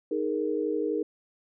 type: chord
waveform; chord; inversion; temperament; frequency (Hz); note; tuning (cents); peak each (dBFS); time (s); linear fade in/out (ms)
sine; D# suspended fourth; none; just; 311.1 / 414.8 / 466.7; D#4 / G#4 / A#4; 0 / -2 / +2; -30 / -30 / -30; 0.11-1.03; 5
effects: none